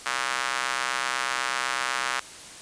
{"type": "tone with high-pass filter", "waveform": "square", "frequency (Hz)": 64, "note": "C2", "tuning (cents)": -38, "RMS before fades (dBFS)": -28, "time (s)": [0.06, 2.2], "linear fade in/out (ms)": 0, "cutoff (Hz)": 1300, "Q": 1.6, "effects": ["white hiss -43 dBFS RMS until 2.61 s", "resampled to 22050 Hz"]}